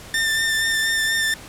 sawtooth tone with vibrato, 1792 Hz, A6, 31 cents sharp, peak -15 dBFS, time 0.14-1.34 s, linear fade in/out 2 ms, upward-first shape sine, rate 4.2 Hz, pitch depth 18 cents each way, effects pink hiss -40 dBFS RMS until 1.48 s + low-pass 12000 Hz 12 dB/octave

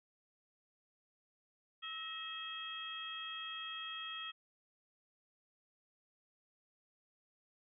harmonic tone with a mistuned harmonic, 650 Hz, E5, 24 cents flat, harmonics 2 / 3 / 4 / 5, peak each -48 / -51 / -50 / -44 dBFS, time 1.82-4.32 s, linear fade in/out 20 ms, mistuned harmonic 3, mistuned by -62 cents, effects none

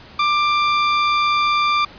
sawtooth tone, 1184 Hz, D6, 14 cents sharp, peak -11 dBFS, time 0.19-1.85 s, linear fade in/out 5 ms, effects pink hiss -42 dBFS RMS until 1.98 s + resampled to 11025 Hz

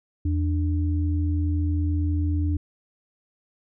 sine tone pair together, 82.8 / 295.1 Hz, E2 / D4, +8 / +8 cents, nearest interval octave + minor seventh, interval 2200 cents, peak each -21 / -29 dBFS, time 0.25-2.57 s, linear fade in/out 5 ms, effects none

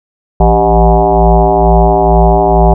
sine tone with frequency modulation, 393.1 Hz, G4, 5 cents sharp, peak -4 dBFS, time 0.4-2.74 s, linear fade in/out 5 ms, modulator 112 Hz, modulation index 4.1, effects none

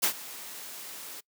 white noise with ADSR envelope, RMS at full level -23 dBFS, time 0.02-1.21 s, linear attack 19 ms, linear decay 88 ms, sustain -19 dB, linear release 16 ms, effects noise-tail reverb RT60 0.1 s tail -24 dB re dry + high-pass 200 Hz 12 dB/octave

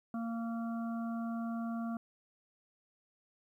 harmonic tone, 230 Hz, A#3, 23 cents flat, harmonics 1 / 3 / 5 / 6, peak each -35 / -45 / -49 / -51 dBFS, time 0.14-1.97 s, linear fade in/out 2 ms, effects 12-bit

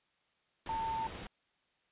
sine tone in noise, 897 Hz, A5, 33 cents sharp, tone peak -33 dBFS, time 0.69-1.07 s, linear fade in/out 2 ms, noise pink, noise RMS -45 dBFS, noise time 0.66-1.27 s, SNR +9 dB, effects white hiss -75 dBFS RMS until 1.91 s + resampled to 8000 Hz

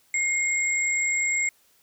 sine tone pair together, 2142 / 7633 Hz, C7 / A#8, +40 / +40 cents, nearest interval octave + minor seventh, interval 2200 cents, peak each -23 / -27 dBFS, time 0.14-1.49 s, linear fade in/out 2 ms, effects white hiss -62 dBFS RMS until 1.82 s

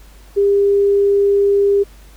sine tone, 401.1 Hz, G4, 40 cents sharp, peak -10 dBFS, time 0.36-1.84 s, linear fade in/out 20 ms, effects added 50 Hz sine -40 dBFS peak until 2.16 s + pink hiss -48 dBFS RMS until 2.16 s

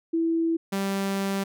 sine / sawtooth tone pair in turn, 329.6 / 195.98 Hz, E4 / G3, 0 / 0 cents, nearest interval major sixth, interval 900 cents, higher first, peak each -21 dBFS, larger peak neither, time 0.13-0.57 / 0.72-1.44 s, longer second, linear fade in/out 10 ms, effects none

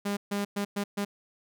sawtooth tone bursts at uneven times, 202.3 Hz, G#3, 45 cents flat, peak -24 dBFS, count 5, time 0.05-0.17 / 0.31-0.45 / 0.56-0.65 / 0.76-0.84 / 0.97-1.05 s, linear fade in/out 10 ms, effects none

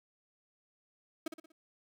35% pulse tone with echo, 320.4 Hz, E4, 49 cents flat, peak -32 dBFS, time 1.26-1.28 s, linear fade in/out 5 ms, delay 60 ms, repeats 4, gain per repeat -7 dB, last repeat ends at 1.52 s, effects none

